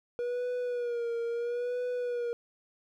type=tone with vibrato; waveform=triangle; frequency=480.3 Hz; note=B4; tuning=48 cents flat; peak=-28 dBFS; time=0.19-2.33 s; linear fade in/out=0 ms; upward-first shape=sine; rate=0.75 Hz; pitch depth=52 cents each way; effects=none